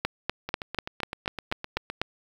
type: two click trains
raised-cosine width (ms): 0.3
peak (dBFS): -17 / -9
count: 12 / 9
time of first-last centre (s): 0.49-1.9 / 0.05-2.016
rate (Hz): 7.8 / 4.07
effects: 7-bit